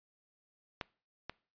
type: clicks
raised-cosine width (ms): 0.3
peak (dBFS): -20 / -23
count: 2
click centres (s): 0.812 / 1.296
effects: noise-tail reverb RT60 0.4 s tail -23 dB re dry + resampled to 11025 Hz